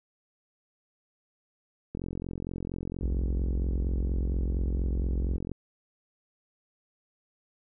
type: click train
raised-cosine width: 3 ms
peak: -22 dBFS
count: 159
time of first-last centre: 1.95-5.517 s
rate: 44.3 Hz
type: tone with vibrato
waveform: sine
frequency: 60.2 Hz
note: B1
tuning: 44 cents flat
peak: -26 dBFS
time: 3.02-5.37 s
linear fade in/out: 10 ms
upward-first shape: sine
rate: 11 Hz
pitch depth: 120 cents each way
effects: none